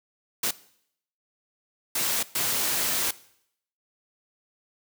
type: noise bursts at uneven times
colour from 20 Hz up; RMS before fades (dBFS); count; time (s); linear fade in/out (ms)
white; -26; 3; 0.43-0.51 / 1.95-2.23 / 2.35-3.11; 5
effects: noise-tail reverb RT60 0.7 s tail -19 dB re dry + high-pass 100 Hz 12 dB/octave